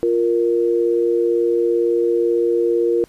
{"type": "tone pair together", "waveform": "sine", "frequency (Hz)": [349.2, 467.1], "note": ["F4", "A#4"], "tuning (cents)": [0, 3], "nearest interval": "perfect fourth", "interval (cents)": 503, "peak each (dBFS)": -17, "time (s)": [0.03, 3.04], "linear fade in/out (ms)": 0, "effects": ["pink hiss -52 dBFS RMS until 3.08 s", "resampled to 32000 Hz"]}